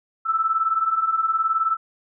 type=beating tone pair; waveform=sine; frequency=1305 / 1324 Hz; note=E6 / E6; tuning=-18 / +7 cents; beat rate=19 Hz; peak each=-24 / -20 dBFS; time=0.25-1.77 s; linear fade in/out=20 ms; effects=none